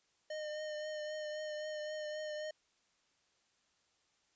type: tone with vibrato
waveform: square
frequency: 610 Hz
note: D#5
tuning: 34 cents flat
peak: -40 dBFS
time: 0.3-2.51 s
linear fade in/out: 5 ms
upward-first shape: triangle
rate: 3.8 Hz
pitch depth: 25 cents each way
effects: white hiss -75 dBFS RMS until 4.35 s + resampled to 16000 Hz